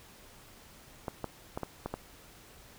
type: clicks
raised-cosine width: 1 ms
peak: -20 dBFS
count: 6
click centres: 1.082 / 1.243 / 1.575 / 1.633 / 1.86 / 1.94 s
effects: pink hiss -55 dBFS RMS until 2.78 s